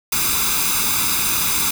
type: noise with comb filter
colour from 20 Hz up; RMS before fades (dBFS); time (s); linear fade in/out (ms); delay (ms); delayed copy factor
white; -19; 0.12-1.71; 5; 0.81; +0.75
effects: none

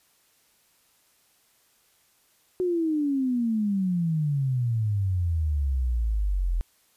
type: exponential sweep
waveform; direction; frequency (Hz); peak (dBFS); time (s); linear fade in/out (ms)
sine; down; 370 to 41.15; -22; 2.6-6.61; 0
effects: white hiss -64 dBFS RMS until 6.96 s + resampled to 32000 Hz

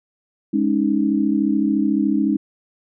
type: chord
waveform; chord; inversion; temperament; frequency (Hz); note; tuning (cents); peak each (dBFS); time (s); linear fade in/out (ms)
sine; Ab suspended fourth; none; equal; 207.7 / 277.2 / 311.1; Ab3 / Db4 / Eb4; 0 / 0 / 0; -20; 0.53-2.37; 10
effects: none

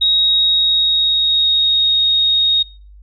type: tone with pitch glide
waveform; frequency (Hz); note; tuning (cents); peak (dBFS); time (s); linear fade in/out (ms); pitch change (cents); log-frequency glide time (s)
sine; 3785 to 3737; A#7 to A#7; +26 to +4; -11; 0.01-2.63; 10; -22; 0.15-1.99
effects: noise-tail reverb RT60 0.4 s tail -23 dB re dry + added 50 Hz sine -38 dBFS peak until 3.02 s

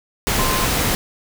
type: tone in noise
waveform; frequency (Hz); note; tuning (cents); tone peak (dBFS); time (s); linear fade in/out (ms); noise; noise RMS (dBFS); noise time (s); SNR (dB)
sine; 1043; C6; -6; -23; 0.39-0.65; 0; pink; -19; 0.27-0.95; -7
effects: none

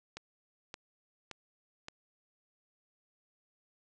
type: click train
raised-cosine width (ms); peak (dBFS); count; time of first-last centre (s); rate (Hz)
0.2; -25; 4; 0.17-1.884; 1.75
effects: resampled to 22050 Hz

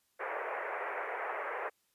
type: band-pass noise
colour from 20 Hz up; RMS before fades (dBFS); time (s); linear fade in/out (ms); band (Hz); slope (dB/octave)
pink; -38; 0.19-1.7; 20; 420 to 2200; 48
effects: white hiss -75 dBFS RMS until 1.94 s + resampled to 32000 Hz

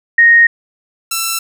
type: tone pair in turn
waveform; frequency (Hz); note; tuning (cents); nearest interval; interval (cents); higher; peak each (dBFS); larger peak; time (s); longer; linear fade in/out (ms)
sine / 5% pulse; 1863 / 1338.8; A#6 / E6; -2 / +26; tritone; 572; first; -4; neither; 0.18-0.47 / 1.11-1.39; first; 5
effects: none

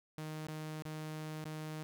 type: tone with dropouts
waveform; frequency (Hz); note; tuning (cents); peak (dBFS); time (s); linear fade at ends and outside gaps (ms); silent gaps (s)
sawtooth; 155.3; D#3; -3; -37; 0.18-1.83; 0; 0.47-0.485 / 0.822-0.853 / 1.441-1.454
effects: none

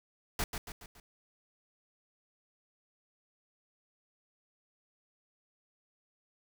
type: noise with echo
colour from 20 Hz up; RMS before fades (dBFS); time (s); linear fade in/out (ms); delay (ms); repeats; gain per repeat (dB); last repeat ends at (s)
pink; -32; 0.39-0.44; 2; 140; 4; -6; 1
effects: none

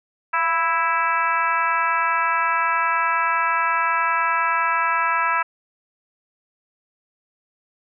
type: harmonic tone with a mistuned harmonic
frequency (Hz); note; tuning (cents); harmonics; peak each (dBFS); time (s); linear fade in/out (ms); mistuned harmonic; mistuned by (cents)
329.6; E4; 0; 2 / 3 / 4 / 5 / 6 / 7 / 8; -33 / -22 / -22 / -25 / -31 / -30 / -30; 0.33-5.43; 10; 2; +54
effects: none

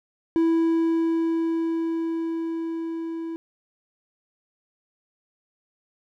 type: tone with level ramp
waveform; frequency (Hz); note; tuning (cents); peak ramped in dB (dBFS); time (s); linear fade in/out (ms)
triangle; 329.2; E4; -2; -15 to -27; 0.36-3.36; 0
effects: none

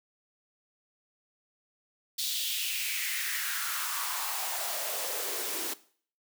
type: noise with high-pass filter sweep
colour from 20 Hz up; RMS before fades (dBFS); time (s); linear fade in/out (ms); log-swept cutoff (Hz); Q
white; -33; 2.18-5.74; 10; 3900 to 320; 3.5
effects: noise-tail reverb RT60 0.5 s tail -18 dB re dry

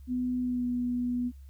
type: tone with pitch glide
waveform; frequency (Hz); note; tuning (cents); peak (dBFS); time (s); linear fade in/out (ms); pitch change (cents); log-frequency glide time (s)
sine; 250 to 245.3; B3 to B3; +21 to -12; -27; 0.07-1.32; 50; -33; 0.42-0.66
effects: added 68 Hz sine -45 dBFS peak until 1.49 s + white hiss -70 dBFS RMS until 1.49 s

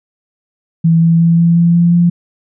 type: tone with pitch steps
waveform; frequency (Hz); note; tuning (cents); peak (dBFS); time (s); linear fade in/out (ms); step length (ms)
sine; 164.81 / 166.15 / 167.5 / 168.86 / 170.23 / 171.61 / 173; E3 / E3 / E3 / E3 / F3 / F3 / F3; 0 / +14 / +28 / +42 / -44 / -30 / -16; -6; 0.84-2.1; 10; 180
effects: none

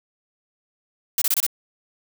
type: noise bursts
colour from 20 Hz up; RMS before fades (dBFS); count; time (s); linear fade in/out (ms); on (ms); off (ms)
blue; -20; 5; 1.18-1.465; 2; 37; 25
effects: none

